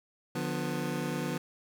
25% pulse chord, B diminished, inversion first, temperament just, 148.16 / 177.8 / 246.9 Hz, D3 / F3 / B3, +16 / +31 / 0 cents, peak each -32 dBFS, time 0.35-1.38 s, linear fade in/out 5 ms, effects none

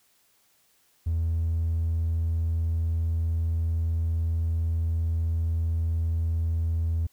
triangle tone, 82.3 Hz, E2, 2 cents flat, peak -20 dBFS, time 1.06-7.07 s, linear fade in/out 10 ms, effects tanh soft clip ceiling -19 dBFS + white hiss -65 dBFS RMS until 7.12 s

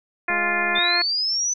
harmonic tone, 349.2 Hz, F4, in tune, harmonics 1 / 2 / 3 / 4 / 5 / 6 / 7, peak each -33 / -28 / -30 / -29 / -24 / -27 / -27 dBFS, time 0.28-1.02 s, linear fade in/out 5 ms
click train, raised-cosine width 1 ms, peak -22 dBFS, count 102, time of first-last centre 0.3-0.786 s, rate 208 Hz
sine linear sweep, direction up, 3520 to 6080 Hz, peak -20 dBFS, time 0.75-1.54 s, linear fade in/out 10 ms
effects none

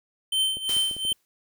square tone with tremolo, 3098 Hz, G7, 21 cents flat, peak -20 dBFS, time 0.32-1.13 s, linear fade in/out 5 ms, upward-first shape triangle, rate 2.7 Hz, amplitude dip 85%
clicks, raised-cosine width 2 ms, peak -29 dBFS, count 7, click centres 0.57 / 0.695 / 0.767 / 0.912 / 0.966 / 1.051 / 1.12 s
white noise with exponential decay, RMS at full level -33 dBFS, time 0.69-1.25 s, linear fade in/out 0 ms, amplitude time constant 120 ms
effects none

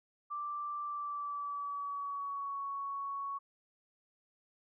sine tone with pitch glide, 1174.7 to 1113.3 Hz, D6 to C#6, 0 to +7 cents, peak -36 dBFS, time 0.3-3.39 s, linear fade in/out 20 ms, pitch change -93 cents, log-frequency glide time 0.83-2.61 s, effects none

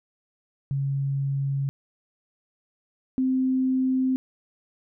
sine tone pair in turn, 138.1 / 259.9 Hz, C#3 / C4, -6 / -11 cents, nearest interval major seventh, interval 1095 cents, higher second, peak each -23 / -20 dBFS, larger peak second, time 0.71-1.69 / 3.18-4.16 s, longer neither, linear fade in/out 0 ms, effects none

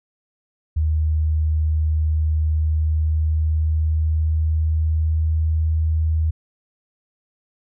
sine tone with pitch glide, 77.78 to 79.28 Hz, D#2 to D#2, 0 to +33 cents, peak -16 dBFS, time 0.76-6.31 s, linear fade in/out 10 ms, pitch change +33 cents, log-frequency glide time 2.52-5.65 s, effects none

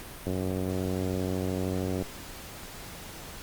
click train, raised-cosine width 2 ms, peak -18 dBFS, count 164, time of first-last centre 0.27-2.023 s, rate 93 Hz, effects pink hiss -43 dBFS RMS until 3.42 s + Opus 48 kbps

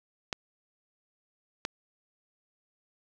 clicks, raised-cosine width 0.2 ms, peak -13 dBFS, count 2, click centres 0.328 / 1.651 s, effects none

